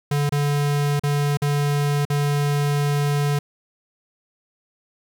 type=tone with dropouts; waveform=square; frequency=144.6 Hz; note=D3; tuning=27 cents flat; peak=-19 dBFS; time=0.11-3.39 s; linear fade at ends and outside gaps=5 ms; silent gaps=0.294-0.321 / 0.996-1.035 / 1.372-1.419 / 2.052-2.1 s; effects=10-bit